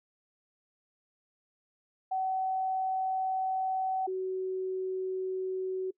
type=tone pair in turn; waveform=sine; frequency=757 / 375 Hz; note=F#5 / F#4; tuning=+39 / +23 cents; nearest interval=octave; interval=1216 cents; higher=first; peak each=-28 / -30 dBFS; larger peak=first; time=2.11-4.07 / 4.07-5.91 s; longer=first; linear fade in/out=10 ms; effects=noise-tail reverb RT60 0.1 s tail -22 dB re dry